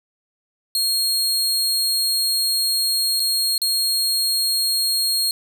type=tone with dropouts; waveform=sawtooth; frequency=4260 Hz; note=C8; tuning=30 cents sharp; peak=-15 dBFS; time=0.75-5.31 s; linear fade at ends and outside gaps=1 ms; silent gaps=3.197-3.201 / 3.579-3.617 s; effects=none